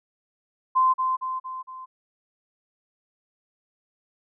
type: tone with echo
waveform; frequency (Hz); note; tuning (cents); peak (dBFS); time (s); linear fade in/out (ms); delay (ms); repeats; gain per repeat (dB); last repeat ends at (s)
sine; 1036; C6; -17; -16; 0.75-0.94; 20; 230; 4; -5; 1.86
effects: none